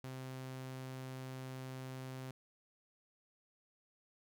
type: tone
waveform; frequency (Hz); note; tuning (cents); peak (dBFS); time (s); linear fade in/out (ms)
sawtooth; 130.4; C3; -5; -40; 0.04-2.31; 0
effects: none